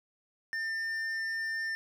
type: tone with hard clipping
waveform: sine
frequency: 1799 Hz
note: A6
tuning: 38 cents sharp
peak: -33 dBFS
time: 0.53-1.75 s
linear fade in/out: 0 ms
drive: 6 dB
effects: none